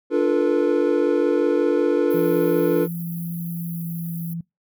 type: chord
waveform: triangle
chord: B half-diminished seventh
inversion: first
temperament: equal with one note detuned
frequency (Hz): 293.7 / 349.2 / 440 / 485.4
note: D4 / F4 / A4 / B4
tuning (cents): 0 / 0 / 0 / -30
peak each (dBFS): -20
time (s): 0.1-2.88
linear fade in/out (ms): 50
type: high-pass noise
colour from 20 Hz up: pink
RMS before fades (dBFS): -39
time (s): 2.1-4.34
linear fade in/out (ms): 10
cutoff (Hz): 11000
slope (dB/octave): 96
type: tone with pitch glide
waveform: sine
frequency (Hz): 170 to 168.05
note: F3 to E3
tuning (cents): -46 to +34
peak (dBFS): -26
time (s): 2.14-4.41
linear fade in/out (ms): 5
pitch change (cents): -20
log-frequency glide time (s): 3.61-3.94
effects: noise-tail reverb RT60 0.2 s tail -25 dB re dry